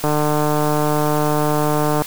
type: click train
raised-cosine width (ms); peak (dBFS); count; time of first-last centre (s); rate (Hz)
1; -5; 298; 0.04-2.02; 150
effects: white hiss -32 dBFS RMS until 2.06 s